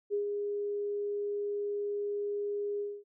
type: tone with ADSR envelope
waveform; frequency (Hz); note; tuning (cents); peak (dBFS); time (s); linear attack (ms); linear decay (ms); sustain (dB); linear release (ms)
sine; 409.5; G#4; -24; -27; 0.1-3.04; 37; 110; -4; 240
effects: none